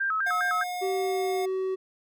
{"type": "tone with vibrato", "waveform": "sine", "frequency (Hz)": 1431, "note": "F6", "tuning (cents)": 42, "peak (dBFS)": -24, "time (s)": [0, 0.64], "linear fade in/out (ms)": 10, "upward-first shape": "square", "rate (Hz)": 4.9, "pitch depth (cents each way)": 180}
{"type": "tone", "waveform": "square", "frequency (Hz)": 719, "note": "F#5", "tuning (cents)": -50, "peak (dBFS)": -31, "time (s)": [0.26, 1.46], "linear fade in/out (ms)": 10}
{"type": "tone with pitch glide", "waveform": "triangle", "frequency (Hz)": [383.3, 378], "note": ["G4", "F#4"], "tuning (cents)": [-39, 37], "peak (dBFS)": -24, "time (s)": [0.81, 1.76], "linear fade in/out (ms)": 20, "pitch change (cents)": -24, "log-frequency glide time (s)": [0.98, 1.49]}
{"effects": []}